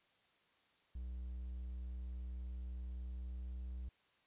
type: tone with pitch glide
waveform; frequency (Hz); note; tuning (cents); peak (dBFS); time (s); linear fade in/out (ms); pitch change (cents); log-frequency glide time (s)
triangle; 61.74 to 62.21; B1 to B1; 0 to +13; -40; 0.95-3.89; 5; +13; 3-3.67
effects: white hiss -73 dBFS RMS until 4.26 s + resampled to 8000 Hz